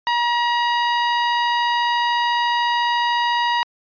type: tone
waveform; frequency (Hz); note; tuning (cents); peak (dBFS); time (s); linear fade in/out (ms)
sawtooth; 954; A#5; +40; -13; 0.07-3.63; 0
effects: resampled to 11025 Hz